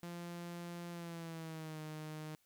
sawtooth tone with pitch glide, 172.7 to 154.75 Hz, F3 to D#3, -19 to -9 cents, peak -40 dBFS, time 0.03-2.35 s, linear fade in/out 0 ms, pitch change -190 cents, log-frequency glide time 0.91-1.81 s, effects white hiss -75 dBFS RMS until 2.45 s

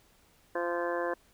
harmonic tone, 173.1 Hz, F3, 15 cents flat, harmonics 2 / 3 / 4 / 5 / 6 / 7 / 8 / 9 / 10, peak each -35 / -33 / -38 / -46 / -37 / -49 / -49 / -41 / -41 dBFS, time 0.55-1.14 s, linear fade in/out 5 ms, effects pink hiss -64 dBFS RMS until 1.33 s

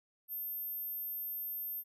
sine tone, 13290 Hz, G#9, in tune, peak -37 dBFS, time 0.28-1.84 s, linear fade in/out 50 ms, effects none

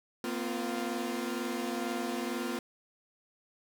sawtooth chord, Bb suspended second, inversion none, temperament equal with one note detuned, 233.1 / 255.2 / 349.2 Hz, Bb3 / C4 / F4, 0 / -43 / 0 cents, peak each -33 dBFS, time 0.24-2.59 s, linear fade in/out 2 ms, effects none

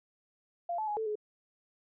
sine tone with pitch steps, 692 / 866 / 835 / 441.7 / 423.1 Hz, F5 / A5 / G#5 / A4 / G#4, -16 / -28 / +9 / +7 / +32 cents, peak -31 dBFS, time 0.69-1.155 s, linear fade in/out 5 ms, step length 93 ms, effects none

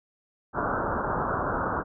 white low-pass noise, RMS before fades -28 dBFS, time 0.53-1.84 s, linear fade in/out 50 ms, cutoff 1500 Hz, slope 96 dB/octave, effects none

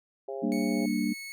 harmonic tone, 135.2 Hz, C#3, 43 cents flat, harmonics 3 / 4 / 5 / 6, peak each -36 / -38 / -40 / -46 dBFS, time 0.28-0.86 s, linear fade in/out 5 ms
sine chord, G minor, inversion none, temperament equal with one note detuned, 196 / 233.1 / 295.7 Hz, G3 / Bb3 / D4, 0 / 0 / +12 cents, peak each -31 / -29 / -30 dBFS, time 0.42-1.14 s, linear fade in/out 20 ms
sawtooth tone with pitch glide, 2217 to 2200 Hz, C#7 to C#7, 0 to -14 cents, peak -35 dBFS, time 0.52-1.32 s, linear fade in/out 0 ms, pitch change -14 cents, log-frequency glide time 0.65-0.93 s
effects none

